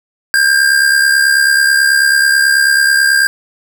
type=tone with amplitude modulation; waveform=square; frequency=1600 Hz; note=G6; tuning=35 cents sharp; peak=-6 dBFS; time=0.34-3.27 s; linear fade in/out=0 ms; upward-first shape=sine; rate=69.2 Hz; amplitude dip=55%; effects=none